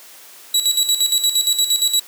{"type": "tone with tremolo", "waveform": "25% pulse", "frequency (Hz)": 3905, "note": "B7", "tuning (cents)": -20, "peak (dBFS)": -9, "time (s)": [0.54, 2], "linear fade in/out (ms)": 5, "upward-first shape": "square", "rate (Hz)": 8.6, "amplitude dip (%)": 65, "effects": ["white hiss -42 dBFS RMS until 2.07 s", "high-pass 300 Hz 12 dB/octave"]}